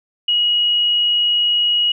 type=tone; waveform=sine; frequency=2900 Hz; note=F#7; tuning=35 cents flat; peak=-13 dBFS; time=0.28-1.92 s; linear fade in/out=5 ms; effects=none